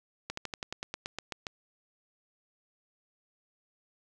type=slowing click train; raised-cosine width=0.2 ms; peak=-18 dBFS; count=12; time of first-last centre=0.3-1.468 s; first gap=74 ms; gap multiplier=1.07; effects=none